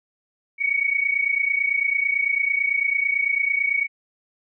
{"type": "tone pair together", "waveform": "sine", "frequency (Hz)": [2231, 2260], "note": ["C#7", "C#7"], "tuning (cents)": [11, 33], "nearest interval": "unison", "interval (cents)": 22, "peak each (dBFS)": [-21, -23], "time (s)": [0.58, 3.88], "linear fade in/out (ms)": 50, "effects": []}